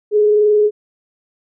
sine tone with frequency modulation, 420.3 Hz, G#4, 21 cents sharp, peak -9 dBFS, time 0.11-0.71 s, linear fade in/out 50 ms, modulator 22.6 Hz, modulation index 0.25, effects none

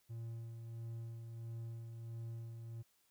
triangle tone with tremolo, 115 Hz, A#2, 23 cents flat, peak -40 dBFS, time 0.09-2.83 s, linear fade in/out 20 ms, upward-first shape sine, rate 1.5 Hz, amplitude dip 40%, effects white hiss -75 dBFS RMS until 3.1 s

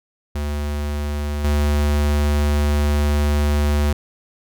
square tone with level steps, 73.42 Hz, D2, in tune, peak -22 / -16 dBFS, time 0.35-3.93 s, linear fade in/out 5 ms, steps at 1.44 s, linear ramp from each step 5 ms, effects none

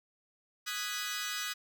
15% pulse chord, G# minor seventh, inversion second, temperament equal, 1244.5 / 1480 / 1661.2 / 1975.5 Hz, D#6 / F#6 / G#6 / B6, 0 / 0 / 0 / 0 cents, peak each -34 dBFS, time 0.66-1.54 s, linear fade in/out 20 ms, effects none

